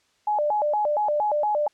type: tone with vibrato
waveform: sine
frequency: 707 Hz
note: F5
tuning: 21 cents sharp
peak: -20 dBFS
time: 0.27-1.68 s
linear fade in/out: 5 ms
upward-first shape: square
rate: 4.3 Hz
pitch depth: 300 cents each way
effects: white hiss -65 dBFS RMS until 1.73 s + low-pass 6000 Hz 12 dB/octave